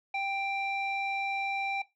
square tone with low-pass filter, 787 Hz, G5, 7 cents sharp, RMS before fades -32 dBFS, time 0.14-1.82 s, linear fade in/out 5 ms, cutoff 2800 Hz, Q 5.8, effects noise-tail reverb RT60 0.2 s tail -18 dB re dry

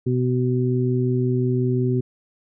harmonic tone, 125.6 Hz, B2, 30 cents sharp, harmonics 1 / 2 / 3, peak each -20 / -24 / -24 dBFS, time 0.06-2.01 s, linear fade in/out 10 ms, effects none

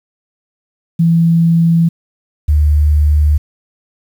sine tone pair in turn, 166.7 / 74.71 Hz, E3 / D2, +20 / +30 cents, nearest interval octave + major second, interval 1390 cents, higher first, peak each -7 dBFS, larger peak neither, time 0.99-1.89 / 2.48-3.38 s, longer neither, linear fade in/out 10 ms, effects 7-bit

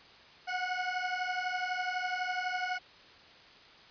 20% pulse beating tone pair, 726 / 738 Hz, F#5 / F#5, -33 / -5 cents, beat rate 12 Hz, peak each -30 dBFS, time 0.47-2.79 s, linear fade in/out 20 ms, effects white hiss -55 dBFS RMS until 3.9 s + resampled to 11025 Hz

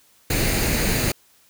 pink noise with comb filter, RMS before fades -21 dBFS, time 0.3-1.12 s, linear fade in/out 5 ms, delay 0.45 ms, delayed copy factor +0.5, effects white hiss -57 dBFS RMS until 1.49 s

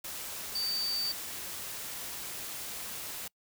sine tone in noise, 4608 Hz, D8, 34 cents flat, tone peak -30 dBFS, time 0.55-1.12 s, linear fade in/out 5 ms, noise white, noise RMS -40 dBFS, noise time 0.04-3.28 s, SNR +7 dB, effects noise-tail reverb RT60 0.1 s tail -26 dB re dry

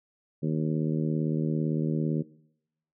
harmonic tone, 77.78 Hz, D#2, in tune, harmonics 2 / 3 / 4 / 5 / 6 / 7, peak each -27 / -31 / -34 / -36 / -41 / -42 dBFS, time 0.42-2.23 s, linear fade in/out 20 ms, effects noise-tail reverb RT60 0.8 s tail -21 dB re dry

